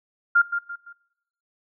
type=tone with echo; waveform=sine; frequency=1400 Hz; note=F6; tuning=4 cents sharp; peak=-13 dBFS; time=0.35-0.42 s; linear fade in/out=10 ms; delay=170 ms; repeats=3; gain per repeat=-9 dB; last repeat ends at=0.93 s; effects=noise-tail reverb RT60 0.9 s tail -22 dB re dry